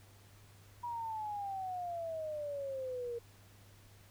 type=exponential sweep; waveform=sine; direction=down; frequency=968 to 466.2 Hz; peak=-37 dBFS; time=0.83-3.19 s; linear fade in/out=10 ms; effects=added 100 Hz sine -59 dBFS peak until 4.1 s + pink hiss -63 dBFS RMS until 4.1 s